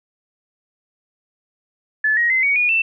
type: tone with pitch steps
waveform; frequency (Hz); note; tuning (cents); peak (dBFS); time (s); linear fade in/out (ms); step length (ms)
sine; 1731 / 1887.7 / 2059 / 2245 / 2448 / 2670; A6 / A#6 / C7 / C#7 / D#7 / E7; -29 / +21 / -28 / +21 / -29 / +22; -14; 2.04-2.82; 5; 130
effects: none